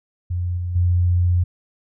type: tone with level steps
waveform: sine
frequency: 88.5 Hz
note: F2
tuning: 23 cents sharp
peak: -20 / -22 / -14 dBFS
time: 0.3-1.44 s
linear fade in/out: 10 ms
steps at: 0.57 / 0.75 s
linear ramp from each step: 10 ms
effects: none